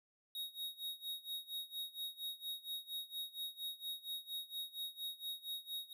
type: tone with tremolo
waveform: square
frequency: 3764 Hz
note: A#7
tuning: 16 cents sharp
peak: -40 dBFS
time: 0.35-5.93 s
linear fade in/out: 2 ms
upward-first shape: sine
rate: 4.3 Hz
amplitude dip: 90%
effects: none